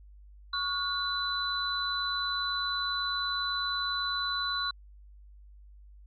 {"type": "tone cluster", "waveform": "sine", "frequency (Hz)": [1116, 1436, 3994], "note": ["C#6", "F6", "B7"], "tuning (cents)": [11, 48, 19], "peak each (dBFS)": [-34, -34, -31], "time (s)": [0.53, 4.71], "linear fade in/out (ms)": 5, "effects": ["added 50 Hz sine -49 dBFS peak until 6.06 s", "MP3 48 kbps"]}